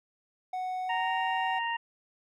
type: tone with pitch glide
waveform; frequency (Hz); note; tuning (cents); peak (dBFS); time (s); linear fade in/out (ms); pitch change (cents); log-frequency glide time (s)
triangle; 740 to 759; F#5 to F#5; 0 to +44; -29; 0.53-1.59; 5; +44; 0.83-1.11
type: harmonic tone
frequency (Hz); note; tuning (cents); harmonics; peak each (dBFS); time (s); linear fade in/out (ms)
930; A#5; -4; 1 / 2 / 3; -31 / -34 / -37; 0.89-1.77; 10
effects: none